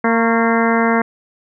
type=harmonic tone with a mistuned harmonic; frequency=229.6 Hz; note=A#3; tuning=26 cents flat; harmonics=1 / 2 / 3 / 4 / 5 / 6 / 7 / 8 / 9; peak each=-16 / -19 / -21 / -22 / -23 / -24 / -24 / -25 / -26 dBFS; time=0.04-1.02 s; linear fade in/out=5 ms; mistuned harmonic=5; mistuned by=-53 cents; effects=none